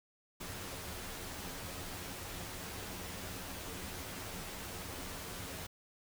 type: noise with comb filter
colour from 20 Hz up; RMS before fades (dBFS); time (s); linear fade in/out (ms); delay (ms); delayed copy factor
pink; -44; 0.4-5.67; 10; 11; +0.55
effects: none